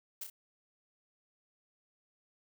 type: noise with echo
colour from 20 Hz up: blue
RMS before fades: -40 dBFS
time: 0.21-0.24 s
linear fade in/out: 5 ms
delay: 30 ms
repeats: 2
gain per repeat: -5 dB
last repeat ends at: 0.3 s
effects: none